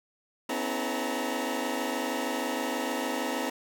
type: tone cluster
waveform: 20% pulse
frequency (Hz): 250.4 / 276.8 / 325.8 / 430.1 / 929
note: B3 / C#4 / E4 / A4 / A#5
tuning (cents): +24 / -2 / -20 / -39 / -6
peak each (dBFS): -29 / -30 / -31 / -33 / -32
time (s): 0.49-3.5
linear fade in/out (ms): 5
effects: none